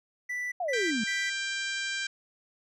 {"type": "tone bursts", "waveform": "triangle", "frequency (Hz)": 1975.5, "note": "B6", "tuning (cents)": 0, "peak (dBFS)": -29, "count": 3, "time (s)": [0.29, 1.3], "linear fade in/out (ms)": 10, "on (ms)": 230, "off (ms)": 160}
{"type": "exponential sweep", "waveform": "sine", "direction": "down", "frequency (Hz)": [757, 204.3], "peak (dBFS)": -28, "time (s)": [0.6, 1.04], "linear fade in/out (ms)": 5}
{"type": "harmonic tone", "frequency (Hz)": 789, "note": "G5", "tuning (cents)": 11, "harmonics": [2, 3, 4, 5, 6, 7, 8, 9, 10], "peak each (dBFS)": [-33, -37, -39, -41, -43, -44, -45, -46, -47], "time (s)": [0.73, 2.07], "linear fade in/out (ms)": 5}
{"effects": []}